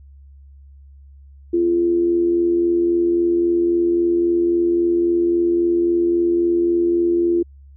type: tone with amplitude modulation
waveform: sine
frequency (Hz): 343.9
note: F4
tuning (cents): -27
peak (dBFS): -12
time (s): 1.53-7.43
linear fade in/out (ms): 10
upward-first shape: sine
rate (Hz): 83.7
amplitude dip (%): 45
effects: added 69 Hz sine -41 dBFS peak until 7.76 s